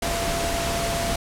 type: tone in noise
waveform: sine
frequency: 680 Hz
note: F5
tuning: 46 cents flat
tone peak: -27 dBFS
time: 0.02-1.16 s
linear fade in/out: 5 ms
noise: pink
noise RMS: -26 dBFS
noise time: 0.02-1.16 s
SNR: -4 dB
effects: low-pass 11000 Hz 12 dB/octave